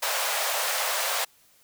pink high-pass noise, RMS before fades -27 dBFS, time 0.02-1.25 s, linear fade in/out 10 ms, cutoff 530 Hz, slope 48 dB/octave, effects white hiss -60 dBFS RMS until 1.63 s

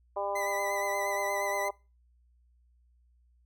harmonic tone, 199.9 Hz, G3, 34 cents sharp, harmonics 2 / 3 / 4 / 5 / 6, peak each -39 / -33 / -36 / -36 / -47 dBFS, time 0.16-1.71 s, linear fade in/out 10 ms
45% pulse tone with vibrato, 2013 Hz, B6, 33 cents sharp, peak -34 dBFS, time 0.35-1.69 s, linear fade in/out 10 ms, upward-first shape sine, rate 8.5 Hz, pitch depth 44 cents each way
effects noise-tail reverb RT60 0.3 s tail -23 dB re dry + added 60 Hz sine -62 dBFS peak until 3.45 s

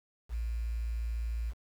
sine tone with quantisation, 57 Hz, A#1, 38 cents flat, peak -31 dBFS, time 0.29-1.54 s, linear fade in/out 50 ms, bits 9, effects none

